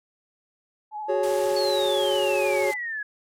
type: tone with vibrato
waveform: sine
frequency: 849 Hz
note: G#5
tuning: 38 cents sharp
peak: -30 dBFS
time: 0.91-2.77 s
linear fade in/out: 50 ms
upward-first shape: triangle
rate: 13 Hz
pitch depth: 39 cents each way
type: chord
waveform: triangle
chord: F# suspended second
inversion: none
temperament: just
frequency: 370 / 416.2 / 555 Hz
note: F#4 / G#4 / C#5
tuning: 0 / +4 / +2 cents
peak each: -25 / -26 / -22 dBFS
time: 1.08-2.72 s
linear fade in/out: 20 ms
type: noise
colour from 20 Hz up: white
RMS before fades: -37 dBFS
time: 1.23-2.74 s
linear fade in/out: 5 ms
type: exponential sweep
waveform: sine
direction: down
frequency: 4466 to 1661.2 Hz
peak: -28 dBFS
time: 1.56-3.03 s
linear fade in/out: 5 ms
effects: low-pass 11000 Hz 12 dB/octave